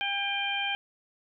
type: harmonic tone with a mistuned harmonic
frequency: 800 Hz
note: G5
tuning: 35 cents sharp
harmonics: 1 / 2 / 3 / 4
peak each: -34 / -35 / -32 / -32 dBFS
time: 0.01-0.75 s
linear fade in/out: 0 ms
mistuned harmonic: 4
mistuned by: -38 cents
effects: none